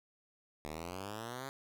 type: exponential sweep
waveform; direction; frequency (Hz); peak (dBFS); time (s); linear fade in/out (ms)
5% pulse; up; 73.3 to 138.59; -30; 0.65-1.49; 0
effects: none